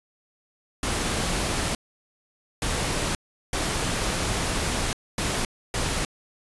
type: noise bursts at uneven times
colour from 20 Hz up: pink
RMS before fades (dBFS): -26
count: 5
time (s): 0.83-1.75 / 2.62-3.15 / 3.53-4.93 / 5.18-5.45 / 5.74-6.05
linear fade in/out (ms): 2
effects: resampled to 24000 Hz